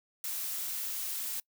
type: noise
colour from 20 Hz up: blue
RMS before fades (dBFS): -36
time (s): 0.24-1.4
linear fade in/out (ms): 2
effects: noise-tail reverb RT60 0.1 s tail -25 dB re dry